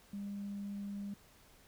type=tone; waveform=sine; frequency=201.2 Hz; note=G3; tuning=45 cents sharp; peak=-38 dBFS; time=0.13-1.14 s; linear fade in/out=5 ms; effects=tanh soft clip ceiling -35 dBFS + pink hiss -63 dBFS RMS until 1.67 s